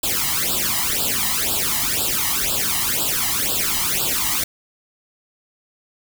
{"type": "noise with flanger", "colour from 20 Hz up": "white", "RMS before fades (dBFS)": -21, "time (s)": [0.03, 4.44], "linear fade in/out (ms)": 5, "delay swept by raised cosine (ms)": [0.24, 1.02], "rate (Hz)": 2, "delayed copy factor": 1, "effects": []}